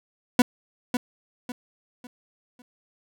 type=tone with echo; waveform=40% pulse; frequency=246.9 Hz; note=B3; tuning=in tune; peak=-12 dBFS; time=0.39-0.42 s; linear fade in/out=2 ms; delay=550 ms; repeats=4; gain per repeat=-9 dB; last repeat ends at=2.62 s; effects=none